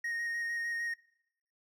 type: tone with vibrato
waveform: triangle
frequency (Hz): 1864.7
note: A#6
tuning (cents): 0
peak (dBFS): -31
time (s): 0.04-0.94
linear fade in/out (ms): 5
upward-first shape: square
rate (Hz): 6.6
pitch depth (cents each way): 11
effects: noise-tail reverb RT60 0.8 s tail -24 dB re dry